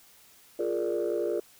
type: chord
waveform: sine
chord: Bb dominant seventh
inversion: second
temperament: equal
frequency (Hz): 349.2 / 415.3 / 466.2 / 587.3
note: F4 / Ab4 / Bb4 / D5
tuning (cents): 0 / 0 / 0 / 0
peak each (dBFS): -30 / -31 / -31 / -32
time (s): 0.59-1.4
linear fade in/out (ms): 5
effects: tanh soft clip ceiling -20 dBFS + white hiss -57 dBFS RMS until 1.59 s